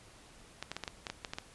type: clicks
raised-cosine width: 0.2 ms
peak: -20 dBFS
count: 10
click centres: 0.626 / 0.716 / 0.766 / 0.837 / 0.878 / 1.068 / 1.1 / 1.248 / 1.335 / 1.385 s
effects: pink hiss -57 dBFS RMS until 1.54 s + resampled to 24000 Hz